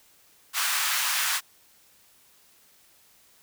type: high-pass noise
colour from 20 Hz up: pink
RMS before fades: -26 dBFS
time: 0.53-1.41 s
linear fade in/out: 50 ms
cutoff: 1100 Hz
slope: 24 dB/octave
effects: white hiss -59 dBFS RMS until 3.42 s